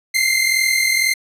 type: tone pair together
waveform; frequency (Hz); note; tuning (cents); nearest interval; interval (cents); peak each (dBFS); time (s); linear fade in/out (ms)
sawtooth; 2070 / 2112; C7 / C7; -19 / +16; unison; 35; -14; 0.14-1.14; 10
effects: resampled to 32000 Hz